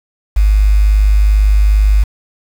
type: tone with quantisation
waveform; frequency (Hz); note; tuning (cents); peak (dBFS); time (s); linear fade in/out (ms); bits
sine; 51.2; G#1; -24; -6; 0.36-2.04; 10; 5
effects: none